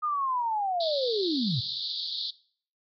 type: linear sweep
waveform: sine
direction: down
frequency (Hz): 1241 to 103.83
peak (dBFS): -25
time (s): 0.02-1.61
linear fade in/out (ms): 20
type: band-pass noise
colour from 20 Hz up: pink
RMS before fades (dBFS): -33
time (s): 0.8-2.31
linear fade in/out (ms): 10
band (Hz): 3500 to 4700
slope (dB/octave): 96
effects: noise-tail reverb RT60 0.5 s tail -20 dB re dry + MP3 64 kbps